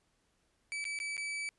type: tone with dropouts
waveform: 40% pulse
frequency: 2300 Hz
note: D7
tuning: 37 cents flat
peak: -35 dBFS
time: 0.72-1.49 s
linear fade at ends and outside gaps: 0 ms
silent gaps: 0.842-0.852 / 0.989-1.001 / 1.168-1.178 s
effects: pink hiss -75 dBFS RMS until 1.58 s + resampled to 24000 Hz